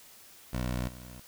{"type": "tone with level steps", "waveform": "15% pulse", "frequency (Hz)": 61.74, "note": "B1", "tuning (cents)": 0, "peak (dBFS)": [-24, -39], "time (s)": [0.53, 1.2], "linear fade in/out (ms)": 5, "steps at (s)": 0.87, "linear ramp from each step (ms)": 20, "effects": ["white hiss -54 dBFS RMS until 1.27 s"]}